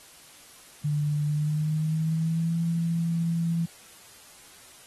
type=tone with pitch glide; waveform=sine; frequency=148.2 to 167.31 Hz; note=D3 to E3; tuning=+16 to +26 cents; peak=-23 dBFS; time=0.84-3.66 s; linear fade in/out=10 ms; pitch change=+210 cents; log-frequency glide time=1.25-2.58 s; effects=white hiss -51 dBFS RMS until 4.86 s + AAC 32 kbps